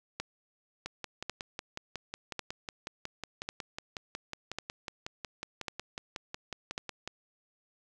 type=two click trains; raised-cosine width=0.2 ms; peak=-17 / -20 dBFS; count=7 / 35; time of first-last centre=0.2-6.779 / 0.86-7.076 s; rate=0.912 / 5.47 Hz; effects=none